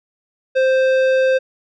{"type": "tone with tanh clipping", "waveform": "sine", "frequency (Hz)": 523.3, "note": "C5", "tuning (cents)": 0, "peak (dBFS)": -14, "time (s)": [0.55, 1.39], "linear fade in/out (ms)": 20, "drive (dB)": 13, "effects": []}